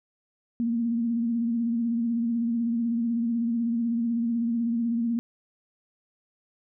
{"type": "tone with vibrato", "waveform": "sine", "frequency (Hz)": 233.1, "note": "A#3", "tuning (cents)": 0, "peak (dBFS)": -23, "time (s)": [0.6, 5.19], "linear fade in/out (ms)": 0, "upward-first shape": "sine", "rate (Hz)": 16, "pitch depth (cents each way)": 43, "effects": []}